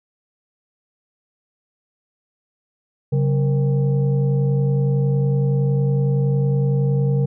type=tone with frequency modulation; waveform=sine; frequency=138.59 Hz; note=C#3; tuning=in tune; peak=-15 dBFS; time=3.12-7.26 s; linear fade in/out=10 ms; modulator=328 Hz; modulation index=0.6; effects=none